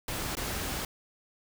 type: noise with dropouts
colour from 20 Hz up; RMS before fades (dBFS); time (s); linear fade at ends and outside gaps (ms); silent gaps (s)
pink; -34; 0.08-0.85; 2; 0.353-0.369
effects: none